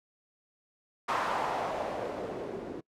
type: noise with low-pass filter sweep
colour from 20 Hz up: blue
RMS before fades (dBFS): -34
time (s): 1.08-2.81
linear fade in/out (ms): 10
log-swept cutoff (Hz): 1100 to 330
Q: 2.2
effects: noise-tail reverb RT60 0.1 s tail -23 dB re dry